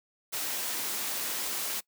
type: noise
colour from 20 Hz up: white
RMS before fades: -33 dBFS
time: 0.32-1.81 s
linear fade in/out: 20 ms
effects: noise-tail reverb RT60 0.1 s tail -22 dB re dry + high-pass 200 Hz 12 dB/octave